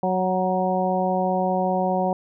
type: harmonic tone with a mistuned harmonic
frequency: 185 Hz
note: F#3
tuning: in tune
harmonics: 1 / 2 / 3 / 4 / 5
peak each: -25 / -29 / -25 / -24 / -29 dBFS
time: 0.03-2.13 s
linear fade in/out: 2 ms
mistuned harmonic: 5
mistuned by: +23 cents
effects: none